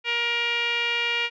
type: tone with low-pass filter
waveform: 5% pulse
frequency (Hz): 472.4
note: A#4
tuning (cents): +23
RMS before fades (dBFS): -25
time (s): 0.04-1.3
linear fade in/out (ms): 50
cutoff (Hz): 2600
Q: 4.4
effects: none